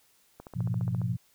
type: click train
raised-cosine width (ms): 1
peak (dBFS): -29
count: 10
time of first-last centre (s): 0.4-1.016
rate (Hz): 14.6
type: chord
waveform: sine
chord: F diminished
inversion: first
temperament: equal with one note detuned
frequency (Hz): 103.83 / 121.77 / 174.61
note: Ab2 / Cb3 / F3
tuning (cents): 0 / -24 / 0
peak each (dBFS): -33 / -29 / -33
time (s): 0.55-1.17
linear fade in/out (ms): 20
effects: white hiss -65 dBFS RMS until 1.34 s